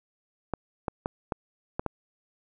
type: clicks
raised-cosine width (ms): 1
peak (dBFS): -14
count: 6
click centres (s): 0.537 / 0.882 / 1.059 / 1.322 / 1.795 / 1.863
effects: none